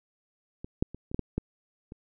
clicks, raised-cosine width 3 ms, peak -25 / -11 / -27 / -30 / -15 / -16 / -15 / -29 dBFS, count 8, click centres 0.645 / 0.825 / 0.946 / 1.115 / 1.145 / 1.193 / 1.38 / 1.921 s, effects none

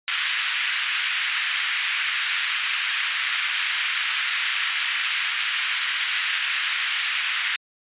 white band-pass noise, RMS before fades -25 dBFS, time 0.08-7.56 s, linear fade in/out 0 ms, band 1500 to 3200 Hz, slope 24 dB/octave, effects resampled to 8000 Hz

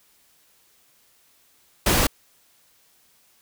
pink noise, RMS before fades -19 dBFS, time 1.86-2.07 s, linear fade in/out 5 ms, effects white hiss -60 dBFS RMS until 3.41 s

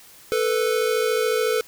square tone pair together, 440 / 493.9 Hz, A4 / B4, 0 / 0 cents, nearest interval major second, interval 200 cents, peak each -22 / -24 dBFS, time 0.32-1.61 s, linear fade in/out 0 ms, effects white hiss -48 dBFS RMS until 1.67 s

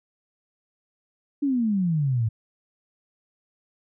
sine exponential sweep, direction down, 293.7 to 106.5 Hz, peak -20 dBFS, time 1.42-2.29 s, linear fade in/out 10 ms, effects none

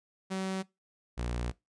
sawtooth tone pair in turn, 190 / 59.85 Hz, F#3 / A#1, +46 / +46 cents, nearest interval octave + minor sixth, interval 2000 cents, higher first, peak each -28 dBFS, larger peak neither, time 0.3-0.63 / 1.17-1.52 s, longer second, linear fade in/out 20 ms, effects noise-tail reverb RT60 0.2 s tail -21 dB re dry + resampled to 22050 Hz

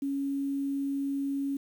sine tone, 277.2 Hz, C#4, in tune, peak -28 dBFS, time 0.02-1.57 s, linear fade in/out 5 ms, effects 9-bit

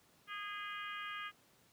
harmonic tone with a mistuned harmonic, 411.1 Hz, G#4, 18 cents flat, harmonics 3 / 4 / 5 / 6 / 7 / 8, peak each -45 / -47 / -49 / -51 / -52 / -53 dBFS, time 0.27-1.32 s, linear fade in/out 50 ms, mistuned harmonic 8, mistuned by -46 cents, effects pink hiss -68 dBFS RMS until 1.72 s + high-pass 100 Hz 12 dB/octave

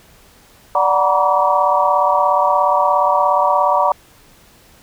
sine tone cluster, 585 / 744 / 936 / 973 / 1149 Hz, D5 / F#5 / A#5 / B5 / D6, -7 / +9 / +7 / -26 / -38 cents, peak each -18 dBFS, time 0.75-3.92 s, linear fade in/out 2 ms, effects pink hiss -48 dBFS RMS until 4.82 s

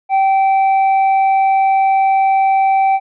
sine tone with hard clipping, 775 Hz, G5, 20 cents flat, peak -11 dBFS, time 0.09-3 s, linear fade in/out 50 ms, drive 4 dB, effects resampled to 11025 Hz

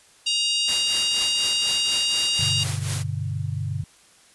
harmonic tone, 941 Hz, A#5, 16 cents sharp, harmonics 3 / 4 / 5 / 6 / 7 / 8 / 9 / 10, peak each -23 / -27 / -27 / -34 / -36 / -36 / -36 / -39 dBFS, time 0.26-2.64 s, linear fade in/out 10 ms
white noise with tremolo, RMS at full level -28 dBFS, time 0.67-3.04 s, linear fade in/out 20 ms, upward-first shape triangle, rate 4.1 Hz, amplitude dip 75%
sine chord, G major, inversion none, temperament equal with one note detuned, 98 / 123.47 / 146.16 Hz, G2 / B2 / D3, 0 / 0 / -8 cents, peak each -28 / -30 / -29 dBFS, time 2.39-3.84 s, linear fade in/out 5 ms
effects white hiss -54 dBFS RMS until 4.34 s + resampled to 24000 Hz

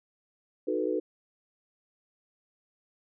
sine chord, B dominant seventh, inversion first, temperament equal, 311.1 / 370 / 440 / 493.9 Hz, D#4 / F#4 / A4 / B4, 0 / 0 / 0 / 0 cents, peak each -32 dBFS, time 0.67-1 s, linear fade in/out 10 ms, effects none

